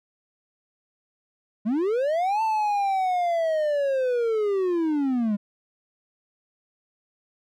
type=linear two-way sweep; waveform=triangle; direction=up then down; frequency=198.8 to 894 to 198.8 Hz; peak=-19 dBFS; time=1.65-5.37 s; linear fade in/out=20 ms; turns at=2.42 s; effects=none